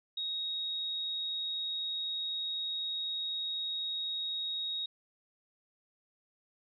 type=tone; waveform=sine; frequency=3768 Hz; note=A#7; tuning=18 cents sharp; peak=-33 dBFS; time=0.17-4.86 s; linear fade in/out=5 ms; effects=none